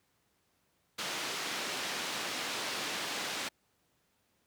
white band-pass noise, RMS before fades -37 dBFS, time 0.98-3.49 s, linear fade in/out 10 ms, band 180 to 4400 Hz, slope 12 dB/octave, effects pink hiss -74 dBFS RMS until 4.46 s + high-pass 80 Hz 12 dB/octave

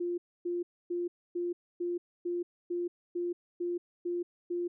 sine tone bursts, 349.5 Hz, F4, 1 cent sharp, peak -30 dBFS, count 11, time 0-4.68 s, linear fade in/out 10 ms, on 180 ms, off 270 ms, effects none

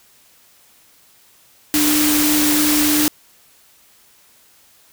sine tone in noise, 299.5 Hz, D4, 34 cents sharp, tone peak -16 dBFS, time 1.74-3.08 s, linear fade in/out 0 ms, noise white, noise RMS -18 dBFS, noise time 1.74-3.08 s, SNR -1 dB, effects white hiss -52 dBFS RMS until 4.92 s

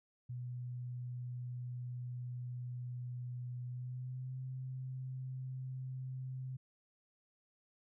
sine tone with pitch glide, 123.5 to 129.71 Hz, B2 to C3, 0 to -15 cents, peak -40 dBFS, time 0.29-6.57 s, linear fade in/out 10 ms, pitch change +85 cents, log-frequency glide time 3.66-4.37 s, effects none

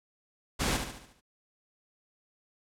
pink noise with echo, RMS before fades -29 dBFS, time 0.59-0.78 s, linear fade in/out 20 ms, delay 72 ms, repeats 6, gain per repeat -6 dB, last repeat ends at 1.212 s, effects low-pass 10000 Hz 12 dB/octave

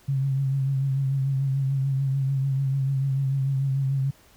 sine tone with vibrato, 135.7 Hz, C#3, 36 cents flat, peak -21 dBFS, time 0.08-4.11 s, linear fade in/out 10 ms, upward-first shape triangle, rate 6.8 Hz, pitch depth 45 cents each way, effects pink hiss -56 dBFS RMS until 4.36 s

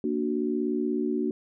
sine chord, Bb augmented, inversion none, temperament equal, 233.1 / 293.7 / 370 Hz, Bb3 / D4 / F#4, 0 / 0 / 0 cents, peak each -29 dBFS, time 0.04-1.31 s, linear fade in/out 2 ms, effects none

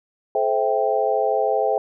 sine chord, A minor seventh, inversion none, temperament equal with one note detuned, 430.4 / 523.3 / 659.3 / 784 Hz, A4 / C5 / E5 / G5, -38 / 0 / 0 / 0 cents, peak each -23 dBFS, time 0.35-1.78 s, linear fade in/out 2 ms, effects none

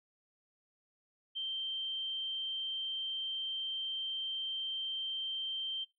sine tone, 3136 Hz, G7, in tune, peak -35 dBFS, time 1.35-5.85 s, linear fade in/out 20 ms, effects noise-tail reverb RT60 0.2 s tail -21 dB re dry

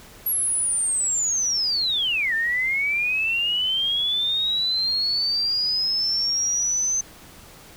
sine linear two-way sweep, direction down then up, 11540 to 1773 to 6220 Hz, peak -20 dBFS, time 0.26-7.01 s, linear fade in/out 5 ms, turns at 2.34 s, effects pink hiss -46 dBFS RMS until 7.76 s

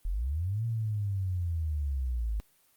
sine linear two-way sweep, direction up then down, 37 to 116.54 to 51 Hz, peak -28 dBFS, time 0.05-2.4 s, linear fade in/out 0 ms, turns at 0.65 s, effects white hiss -66 dBFS RMS until 2.76 s + Opus 24 kbps

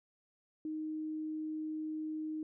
sine tone, 311.1 Hz, D#4, in tune, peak -36 dBFS, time 0.65-2.43 s, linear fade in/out 2 ms, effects none

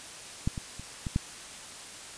clicks, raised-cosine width 5 ms, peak -14 / -22 / -29 / -20 / -13 dBFS, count 5, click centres 0.475 / 0.578 / 0.796 / 1.068 / 1.161 s, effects white hiss -44 dBFS RMS until 2.17 s + resampled to 22050 Hz

